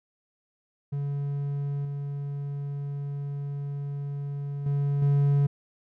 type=tone with level steps; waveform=triangle; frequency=141.9 Hz; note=C#3; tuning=41 cents sharp; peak=-25 / -28 / -21 / -17 dBFS; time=0.92-5.47 s; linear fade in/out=10 ms; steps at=1.85 / 4.66 / 5.02 s; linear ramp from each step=2 ms; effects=none